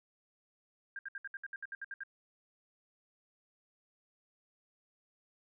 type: tone bursts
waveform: sine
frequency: 1600 Hz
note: G6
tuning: 35 cents sharp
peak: -39 dBFS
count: 12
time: 0.96-2.035 s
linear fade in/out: 2 ms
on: 30 ms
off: 65 ms
effects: none